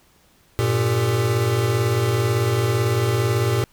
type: tone cluster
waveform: square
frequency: 99 / 117 / 395.9 / 451 Hz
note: G2 / A#2 / G4 / A4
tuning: +18 / +7 / +17 / +43 cents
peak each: -28 / -20 / -26 / -29 dBFS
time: 0.59-3.64 s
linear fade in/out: 0 ms
effects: pink hiss -57 dBFS RMS until 3.72 s